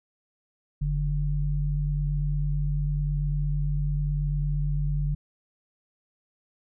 sine tone pair together, 45.94 / 146.83 Hz, F#1 / D3, -12 / 0 cents, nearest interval octave + minor sixth, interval 2012 cents, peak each -26 dBFS, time 0.81-5.15 s, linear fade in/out 10 ms, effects none

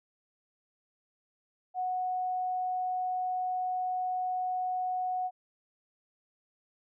sine tone, 736 Hz, F#5, 9 cents flat, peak -29 dBFS, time 1.74-5.31 s, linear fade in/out 50 ms, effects none

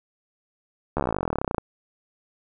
slowing click train, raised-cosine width 1 ms, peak -10 dBFS, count 28, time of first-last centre 0.97-1.582 s, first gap 13 ms, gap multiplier 1.04, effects none

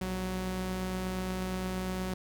sawtooth tone pair together, 59.07 / 185.7 Hz, A#1 / F#3, +24 / +7 cents, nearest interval octave + minor sixth, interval 1983 cents, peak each -35 / -29 dBFS, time 0.01-2.14 s, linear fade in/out 5 ms, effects none

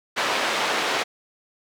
pink band-pass noise, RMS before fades -24 dBFS, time 0.16-1.04 s, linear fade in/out 20 ms, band 530 to 4200 Hz, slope 12 dB/octave, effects none

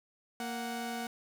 sawtooth tone pair together, 232.4 / 740.2 Hz, A#3 / F#5, -5 / 0 cents, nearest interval octave + minor sixth, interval 2005 cents, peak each -34 / -35 dBFS, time 0.4-1.07 s, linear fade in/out 2 ms, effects none

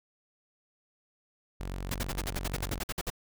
sawtooth tone, 46.25 Hz, F#1, in tune, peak -31 dBFS, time 1.6-2.79 s, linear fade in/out 0 ms
pink noise bursts, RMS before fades -33 dBFS, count 14, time 1.91-3.102 s, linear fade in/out 5 ms, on 35 ms, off 54 ms
effects none

